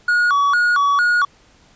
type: tone with vibrato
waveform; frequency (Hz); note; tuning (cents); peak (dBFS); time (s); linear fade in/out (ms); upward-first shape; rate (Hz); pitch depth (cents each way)
triangle; 1279; D#6; +47; -11; 0.08-1.25; 5; square; 2.2; 210
effects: pink hiss -52 dBFS RMS until 1.75 s + resampled to 16000 Hz